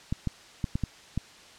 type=clicks; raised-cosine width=5 ms; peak=-15 dBFS; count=6; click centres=0.125 / 0.273 / 0.642 / 0.755 / 0.837 / 1.176 s; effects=white hiss -51 dBFS RMS until 1.58 s + low-pass 6000 Hz 12 dB/octave